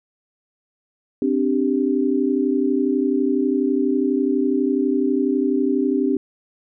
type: chord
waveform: sine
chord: C suspended second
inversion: none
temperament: equal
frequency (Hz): 261.6 / 293.7 / 392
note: C4 / D4 / G4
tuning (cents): 0 / 0 / 0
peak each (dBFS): -20 / -21 / -22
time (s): 1.22-6.17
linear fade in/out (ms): 2
effects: none